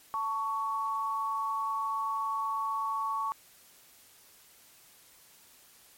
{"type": "tone pair together", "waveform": "sine", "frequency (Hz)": [887.4, 1118], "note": ["A5", "C#6"], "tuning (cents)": [14, 14], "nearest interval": "major third", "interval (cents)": 400, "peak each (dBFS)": [-35, -30], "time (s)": [0.14, 3.32], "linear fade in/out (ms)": 0, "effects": ["white hiss -58 dBFS RMS until 5.97 s", "MP3 64 kbps"]}